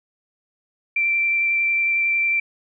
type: tone with vibrato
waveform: sine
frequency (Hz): 2349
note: D7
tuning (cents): 0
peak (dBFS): -17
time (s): 0.96-2.4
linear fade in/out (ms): 5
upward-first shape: sine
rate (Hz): 11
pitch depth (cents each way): 9
effects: none